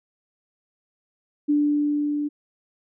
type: tone with level ramp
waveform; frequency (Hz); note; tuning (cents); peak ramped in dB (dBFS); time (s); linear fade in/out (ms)
sine; 293.7; D4; 0; -16 to -23; 1.48-2.29; 20
effects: none